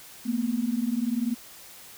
sine tone pair together, 226.5 / 246.9 Hz, A#3 / B3, -50 / 0 cents, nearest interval minor second, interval 150 cents, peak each -27 dBFS, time 0.25-1.35 s, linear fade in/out 20 ms, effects white hiss -47 dBFS RMS until 1.97 s

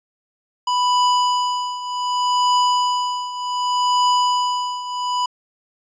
square tone with tremolo, 990 Hz, B5, 4 cents sharp, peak -14 dBFS, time 0.67-5.26 s, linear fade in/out 5 ms, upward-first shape triangle, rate 0.66 Hz, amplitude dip 80%, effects resampled to 16000 Hz

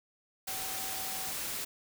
sine tone in noise, 763 Hz, G5, 47 cents flat, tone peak -45 dBFS, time 0.47-1.32 s, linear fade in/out 10 ms, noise white, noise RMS -37 dBFS, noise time 0.47-1.65 s, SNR -11 dB, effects none

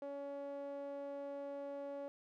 sawtooth tone with band-pass filter, 281.6 Hz, C#4, 27 cents sharp, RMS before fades -45 dBFS, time 0.02-2.08 s, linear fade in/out 0 ms, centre 560 Hz, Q 3.2, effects none

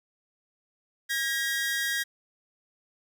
sawtooth tone pair together, 1629.4 / 1900 Hz, G#6 / A#6, -33 / +33 cents, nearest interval minor third, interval 266 cents, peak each -26 dBFS, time 1.09-2.04 s, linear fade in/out 20 ms, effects none

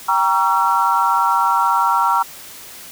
sine chord, G diminished seventh, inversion none, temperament just, 784 / 940.8 / 1128.9 / 1354.7 Hz, G5 / Bb5 / Db6 / Fb6, 0 / +16 / +31 / +47 cents, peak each -22 / -16 / -21 / -18 dBFS, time 0.08-2.23 s, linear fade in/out 10 ms, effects white hiss -37 dBFS RMS until 2.91 s

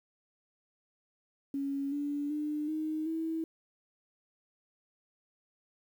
sine tone with pitch steps, 277.7 / 288.5 / 299.7 / 311.3 / 323.4 Hz, C#4 / D4 / D4 / D#4 / E4, +3 / -31 / +35 / +1 / -33 cents, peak -31 dBFS, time 1.54-3.44 s, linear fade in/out 2 ms, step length 380 ms, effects 10-bit

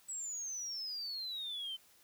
sine exponential sweep, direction down, 7902 to 3049 Hz, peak -37 dBFS, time 0.08-1.77 s, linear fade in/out 20 ms, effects tanh soft clip ceiling -36 dBFS + white hiss -65 dBFS RMS until 2.03 s

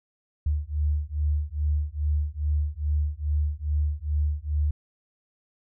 sine beating tone pair, 73.42 / 75.82 Hz, D2 / D#2, 0 / -44 cents, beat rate 2.4 Hz, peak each -26 dBFS, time 0.46-4.71 s, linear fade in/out 5 ms, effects none

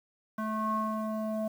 square tone with low-pass filter sweep, 217.6 Hz, A3, 19 cents flat, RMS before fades -32 dBFS, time 0.38-1.48 s, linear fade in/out 5 ms, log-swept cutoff 1300 to 750 Hz, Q 8.4, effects 9-bit

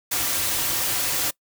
white noise with comb filter, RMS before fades -24 dBFS, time 0.11-1.31 s, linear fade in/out 10 ms, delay 4.7 ms, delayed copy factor -0.5, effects noise-tail reverb RT60 0.1 s tail -23 dB re dry

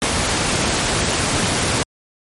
pink noise, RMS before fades -18 dBFS, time 0.02-1.83 s, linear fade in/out 0 ms, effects high-pass 60 Hz 12 dB/octave + MP3 48 kbps

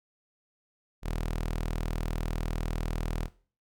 sawtooth tone, 40.01 Hz, D#1, 49 cents sharp, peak -26 dBFS, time 1.02-3.29 s, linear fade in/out 50 ms, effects noise-tail reverb RT60 0.4 s tail -17 dB re dry

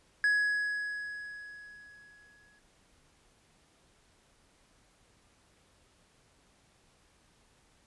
triangle tone with exponential decay, 1676 Hz, G#6, 15 cents sharp, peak -21 dBFS, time 0.24-2.59 s, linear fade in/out 1 ms, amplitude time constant 510 ms, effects pink hiss -66 dBFS RMS until 7.86 s + resampled to 24000 Hz

